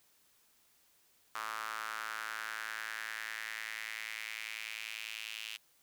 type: tone with high-pass filter sweep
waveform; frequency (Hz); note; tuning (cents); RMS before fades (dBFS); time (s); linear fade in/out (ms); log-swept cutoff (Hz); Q
sawtooth; 110.1; A2; +2; -42; 1.35-5.57; 5; 1200 to 2800; 3.7
effects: white hiss -69 dBFS RMS until 5.82 s